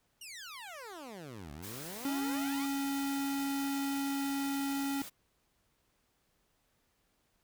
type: exponential two-way sweep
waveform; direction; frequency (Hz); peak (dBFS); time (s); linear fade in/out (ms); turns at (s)
15% pulse; down then up; 2960 to 69.3 to 1241; -38; 0.21-2.66; 5; 1.52
type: noise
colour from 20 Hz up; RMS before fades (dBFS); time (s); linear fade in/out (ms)
white; -46; 1.62-5.1; 20
type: tone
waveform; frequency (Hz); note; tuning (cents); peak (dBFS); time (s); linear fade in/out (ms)
square; 277.2; C#4; 0; -33; 2.05-5.02; 2
effects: pink hiss -75 dBFS RMS until 7.43 s